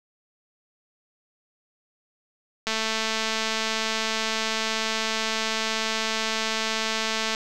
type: click train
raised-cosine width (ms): 0.2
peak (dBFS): -9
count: 1035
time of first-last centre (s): 2.67-7.349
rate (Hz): 221
effects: none